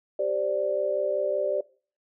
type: chord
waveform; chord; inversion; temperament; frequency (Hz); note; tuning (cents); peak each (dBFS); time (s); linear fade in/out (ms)
sine; G suspended fourth; none; just; 392 / 522.7 / 588; G4 / C5 / D5; 0 / -2 / +2; -31 / -30 / -25; 0.19-1.61; 5
effects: noise-tail reverb RT60 0.4 s tail -21 dB re dry